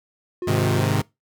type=tone; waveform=triangle; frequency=358.9 Hz; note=F4; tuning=47 cents sharp; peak=-23 dBFS; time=0.42-0.81 s; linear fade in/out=2 ms
type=chord; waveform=sawtooth; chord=Ab major; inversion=none; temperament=equal; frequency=103.83 / 130.81 / 155.56 Hz; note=Ab2 / C3 / Eb3; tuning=0 / 0 / 0 cents; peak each=-18 / -19 / -20 dBFS; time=0.47-1.02 s; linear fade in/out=10 ms
effects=noise-tail reverb RT60 0.2 s tail -22 dB re dry